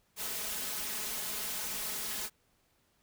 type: noise with comb filter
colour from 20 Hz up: white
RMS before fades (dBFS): -37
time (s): 0.16-2.3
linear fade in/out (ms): 50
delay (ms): 4.7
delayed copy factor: +1
effects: pink hiss -72 dBFS RMS until 3.02 s